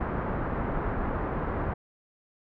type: low-pass noise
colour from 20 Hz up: pink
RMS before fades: -30 dBFS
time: 0-1.74 s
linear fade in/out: 10 ms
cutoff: 1500 Hz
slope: 24 dB/octave
effects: none